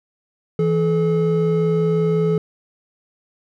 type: tone pair together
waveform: triangle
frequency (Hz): 164.81 / 428.9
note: E3 / A4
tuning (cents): 0 / -44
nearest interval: octave + perfect fourth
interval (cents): 1656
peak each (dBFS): -16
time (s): 0.59-2.38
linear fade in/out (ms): 2
effects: none